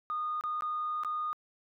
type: tone with dropouts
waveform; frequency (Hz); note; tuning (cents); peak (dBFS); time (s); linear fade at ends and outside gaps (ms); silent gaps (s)
sine; 1228; D#6; -23; -30; 0.1-1.33; 0; 0.41-0.438 / 0.608-0.622 / 1.035-1.048
effects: tanh soft clip ceiling -26 dBFS